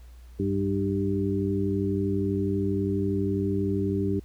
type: harmonic tone with a mistuned harmonic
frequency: 98 Hz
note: G2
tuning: in tune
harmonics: 1 / 2 / 3 / 4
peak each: -29 / -29 / -29 / -29 dBFS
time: 0.39-4.2 s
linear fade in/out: 10 ms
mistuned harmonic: 3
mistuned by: +33 cents
effects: added 60 Hz sine -44 dBFS peak until 4.24 s + pink hiss -61 dBFS RMS until 4.24 s